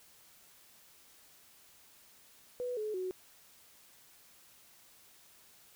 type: tone with pitch steps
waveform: sine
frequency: 494.2 / 427.7 / 370.2 Hz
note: B4 / A4 / F#4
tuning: +1 / -49 / +1 cents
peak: -34 dBFS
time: 2.6-3.11 s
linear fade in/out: 0 ms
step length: 170 ms
effects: white hiss -61 dBFS RMS until 5.75 s